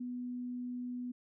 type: tone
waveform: sine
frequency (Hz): 246.9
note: B3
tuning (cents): 0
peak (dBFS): -37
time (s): 0-1.12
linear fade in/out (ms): 10
effects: none